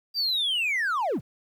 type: linear sweep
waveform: triangle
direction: down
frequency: 4784 to 73.42 Hz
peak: -21 dBFS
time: 0.14-1.21 s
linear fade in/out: 50 ms
effects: tanh soft clip ceiling -18 dBFS + 10-bit